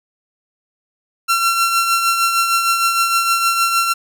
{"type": "tone with tremolo", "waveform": "sawtooth", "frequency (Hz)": 1360, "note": "F6", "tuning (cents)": -46, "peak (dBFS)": -8, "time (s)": [1.28, 3.94], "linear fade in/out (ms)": 20, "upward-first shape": "triangle", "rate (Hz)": 6.5, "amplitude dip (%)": 50, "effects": []}